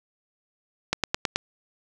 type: click train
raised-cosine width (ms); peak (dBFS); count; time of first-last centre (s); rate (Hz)
0.2; -5; 5; 0.93-1.36; 9.31
effects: none